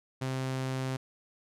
sawtooth tone, 131.2 Hz, C3, 5 cents sharp, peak -27 dBFS, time 0.21-0.97 s, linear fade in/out 10 ms, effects low-pass 10000 Hz 12 dB/octave

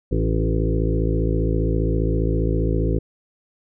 harmonic tone with a mistuned harmonic, 55 Hz, A1, in tune, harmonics 1 / 2 / 3 / 5 / 6 / 7 / 8 / 9, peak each -21 / -24 / -26 / -28 / -29 / -29 / -30 / -31 dBFS, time 0.11-2.99 s, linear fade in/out 10 ms, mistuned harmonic 7, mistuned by -19 cents, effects none

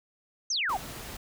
sine exponential sweep, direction down, 6645 to 690 Hz, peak -26 dBFS, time 0.5-0.77 s, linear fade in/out 5 ms
pink noise, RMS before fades -41 dBFS, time 0.69-1.17 s, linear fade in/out 5 ms
effects none

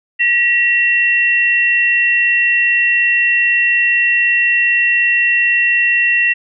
sine tone pair together, 1921.5 / 2724 Hz, B6 / F7, -48 / -44 cents, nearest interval tritone, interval 604 cents, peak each -13 dBFS, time 0.19-6.34 s, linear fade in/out 20 ms, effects none

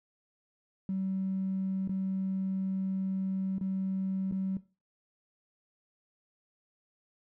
triangle tone with dropouts, 190.8 Hz, G3, 47 cents flat, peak -26 dBFS, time 0.89-4.57 s, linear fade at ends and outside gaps 2 ms, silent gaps 1.876-1.893 / 3.583-3.611 / 4.313-4.322 s, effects noise-tail reverb RT60 0.3 s tail -20 dB re dry + tanh soft clip ceiling -27 dBFS

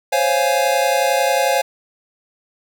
square chord, Db major seventh, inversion third, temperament equal, 523.3 / 554.4 / 698.5 / 830.6 Hz, C5 / Db5 / F5 / Ab5, 0 / 0 / 0 / 0 cents, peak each -21 dBFS, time 0.12-1.62 s, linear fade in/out 10 ms, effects none

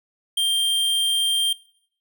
square tone, 3178 Hz, G7, 23 cents sharp, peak -19 dBFS, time 0.37-1.53 s, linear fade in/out 5 ms, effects noise-tail reverb RT60 0.6 s tail -20 dB re dry

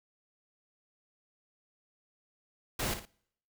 pink noise with echo, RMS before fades -33 dBFS, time 2.79-2.94 s, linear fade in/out 5 ms, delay 57 ms, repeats 2, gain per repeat -9 dB, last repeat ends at 3.054 s, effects noise-tail reverb RT60 0.7 s tail -26 dB re dry

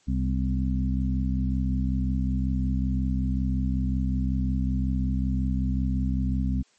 harmonic tone with a mistuned harmonic, 65.41 Hz, C2, in tune, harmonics 1 / 2 / 3 / 4, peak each -25 / -30 / -29 / -31 dBFS, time 0.07-6.63 s, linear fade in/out 20 ms, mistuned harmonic 4, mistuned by -22 cents, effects white hiss -63 dBFS RMS until 6.78 s + MP3 32 kbps

